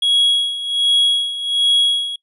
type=tone with tremolo; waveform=triangle; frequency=3322 Hz; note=G#7; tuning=in tune; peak=-9 dBFS; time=0.02-2.16 s; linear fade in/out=5 ms; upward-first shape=sine; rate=1.3 Hz; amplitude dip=75%; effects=noise-tail reverb RT60 0.1 s tail -23 dB re dry + resampled to 24000 Hz